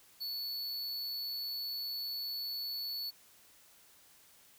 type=tone; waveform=square; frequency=4435 Hz; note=C#8; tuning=in tune; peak=-37 dBFS; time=0.2-3.11 s; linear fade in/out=20 ms; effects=white hiss -62 dBFS RMS until 4.58 s